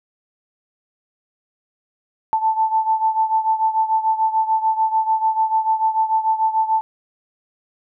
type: beating tone pair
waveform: sine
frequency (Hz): 880 / 886.8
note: A5 / A5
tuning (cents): 0 / +13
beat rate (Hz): 6.8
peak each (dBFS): -17 / -21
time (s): 2.33-6.81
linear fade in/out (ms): 0
effects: none